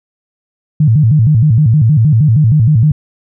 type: tone with vibrato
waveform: sine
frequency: 130.81 Hz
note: C3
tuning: in tune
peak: -5 dBFS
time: 0.8-2.92 s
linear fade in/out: 5 ms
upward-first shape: square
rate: 6.4 Hz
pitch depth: 270 cents each way
effects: none